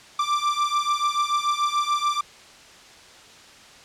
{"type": "beating tone pair", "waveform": "45% pulse", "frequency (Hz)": [1174.7, 1181.6], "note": ["D6", "D6"], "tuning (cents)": [0, 10], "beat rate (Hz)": 6.9, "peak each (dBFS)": [-24, -24], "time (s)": [0.19, 2.21], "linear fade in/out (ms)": 5, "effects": ["white hiss -47 dBFS RMS until 3.84 s", "low-pass 6000 Hz 12 dB/octave"]}